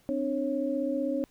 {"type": "tone cluster", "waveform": "sine", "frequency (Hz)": [262.1, 297.8, 548], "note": ["C4", "D4", "C#5"], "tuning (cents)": [3, 24, -20], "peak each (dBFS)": -31, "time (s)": [0.09, 1.24], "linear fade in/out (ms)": 0, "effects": ["pink hiss -64 dBFS RMS until 1.3 s"]}